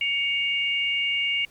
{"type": "tone pair together", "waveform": "sine", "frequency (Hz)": [2235, 2816], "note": ["C#7", "F7"], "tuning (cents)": [14, 14], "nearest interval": "major third", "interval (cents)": 400, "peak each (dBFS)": -25, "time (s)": [0.01, 1.45], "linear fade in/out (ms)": 2, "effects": ["pink hiss -56 dBFS RMS until 1.5 s", "Opus 48 kbps"]}